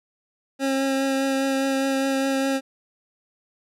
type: tone with vibrato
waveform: 25% pulse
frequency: 270 Hz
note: C#4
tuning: 45 cents flat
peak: -17 dBFS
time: 0.59-2.61 s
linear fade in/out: 50 ms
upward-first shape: triangle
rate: 4.9 Hz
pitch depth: 15 cents each way
effects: low-pass 11000 Hz 12 dB/octave